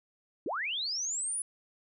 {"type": "linear sweep", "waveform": "sine", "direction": "up", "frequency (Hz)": [248.8, 10100], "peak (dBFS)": -31, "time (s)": [0.46, 1.42], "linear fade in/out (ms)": 2, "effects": []}